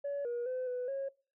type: tone with pitch steps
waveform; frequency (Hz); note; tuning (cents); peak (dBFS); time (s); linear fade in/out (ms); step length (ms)
sine; 567 / 478.7 / 510 / 497.2 / 546; C#5 / A#4 / C5 / B4 / C#5; +39 / +46 / -44 / +12 / -26; -32; 0.04-1.09; 10; 210
effects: noise-tail reverb RT60 0.4 s tail -25 dB re dry + tanh soft clip ceiling -31 dBFS